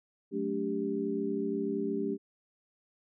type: tone cluster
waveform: sine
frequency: 186 / 219 / 287.5 / 393.1 Hz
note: F#3 / A3 / D4 / G4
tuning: +9 / -8 / -37 / +5 cents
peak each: -40 / -35 / -35 / -33 dBFS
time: 0.31-2.18 s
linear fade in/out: 50 ms
effects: none